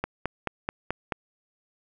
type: click train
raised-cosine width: 0.5 ms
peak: -12 dBFS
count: 6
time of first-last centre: 0.04-1.122 s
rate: 4.62 Hz
effects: none